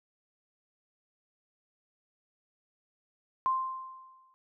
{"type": "tone with exponential decay", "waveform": "sine", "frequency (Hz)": 1046.5, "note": "C6", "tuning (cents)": 0, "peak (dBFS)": -23, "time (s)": [3.46, 4.34], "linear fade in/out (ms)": 0, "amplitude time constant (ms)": 190, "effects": []}